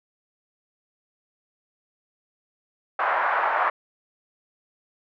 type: band-pass noise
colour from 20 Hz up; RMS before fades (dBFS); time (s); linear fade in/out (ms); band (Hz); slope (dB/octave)
pink; -23; 2.99-3.7; 5; 740 to 1600; 24
effects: none